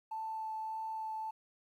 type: tone with vibrato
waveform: triangle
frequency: 880 Hz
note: A5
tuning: in tune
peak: -33 dBFS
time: 0.11-1.31 s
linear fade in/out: 10 ms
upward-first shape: sine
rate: 1.7 Hz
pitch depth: 8 cents each way
effects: tanh soft clip ceiling -35 dBFS + 12-bit